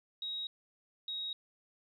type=tone pair in turn; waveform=sine; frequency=3800 / 3787 Hz; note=A#7 / A#7; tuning=+33 / +27 cents; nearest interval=unison; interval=6 cents; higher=first; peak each=-36 / -36 dBFS; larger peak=neither; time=0.22-0.47 / 1.08-1.33 s; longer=neither; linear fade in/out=2 ms; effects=12-bit